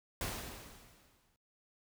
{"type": "noise with exponential decay", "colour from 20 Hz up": "pink", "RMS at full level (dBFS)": -37, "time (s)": [0.21, 1.36], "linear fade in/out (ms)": 1, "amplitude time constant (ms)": 250, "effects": ["noise-tail reverb RT60 0.2 s tail -23 dB re dry"]}